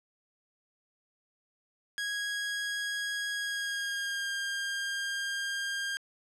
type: tone with pitch glide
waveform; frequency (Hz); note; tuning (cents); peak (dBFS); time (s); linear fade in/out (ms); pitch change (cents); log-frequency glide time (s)
sawtooth; 1651 to 1605.9; G#6 to G6; -11 to +41; -28; 1.98-5.97; 0; -48; 3.36-4.31
effects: low-pass 9000 Hz 12 dB/octave

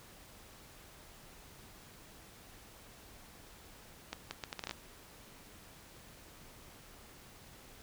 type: accelerating click train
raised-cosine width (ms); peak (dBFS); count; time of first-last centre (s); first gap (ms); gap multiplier
0.2; -21; 9; 4.13-4.711; 180; 0.71
effects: pink hiss -56 dBFS RMS until 7.82 s

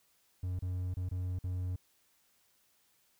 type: tone with dropouts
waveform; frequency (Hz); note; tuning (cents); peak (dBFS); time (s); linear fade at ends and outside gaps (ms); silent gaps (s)
triangle; 90.9; F#2; -30; -31; 0.43-1.76; 5; 0.592-0.622 / 0.941-0.968 / 1.09-1.113 / 1.389-1.439
effects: white hiss -71 dBFS RMS until 3.19 s

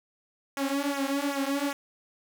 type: tone with flanger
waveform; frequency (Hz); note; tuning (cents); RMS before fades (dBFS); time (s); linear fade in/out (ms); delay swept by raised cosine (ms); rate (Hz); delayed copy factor
sawtooth; 279.1; C#4; +12; -29; 0.57-1.73; 2; 0.22 to 5.02; 2.6; -0.95
effects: none

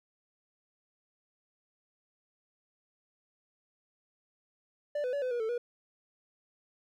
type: tone with pitch steps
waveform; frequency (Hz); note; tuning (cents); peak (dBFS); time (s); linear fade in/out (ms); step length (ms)
triangle; 587 / 501 / 570 / 507 / 480.5 / 442.2 / 481.6; D5 / B4 / C#5 / B4 / B4 / A4 / B4; -1 / +25 / +48 / +45 / -48 / +9 / -44; -28; 4.95-5.58; 5; 90
effects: none

